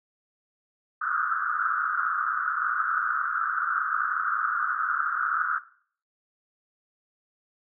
white band-pass noise, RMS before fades -27 dBFS, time 1.01-5.59 s, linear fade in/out 10 ms, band 1200 to 1500 Hz, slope 96 dB/octave, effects noise-tail reverb RT60 0.5 s tail -17 dB re dry

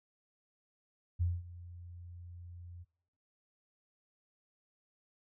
sine tone with ADSR envelope, 87.31 Hz, F2, in tune, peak -27 dBFS, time 1.19-2.85 s, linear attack 25 ms, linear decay 210 ms, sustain -19 dB, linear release 31 ms, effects noise-tail reverb RT60 0.8 s tail -25 dB re dry

